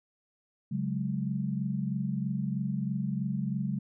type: chord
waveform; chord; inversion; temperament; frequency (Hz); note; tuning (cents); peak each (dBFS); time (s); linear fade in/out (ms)
sine; C# suspended fourth; none; just; 138.59 / 184.79 / 207.9; C#3 / F#3 / G#3; 0 / -2 / +2; -33; 0.71-3.79; 10
effects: none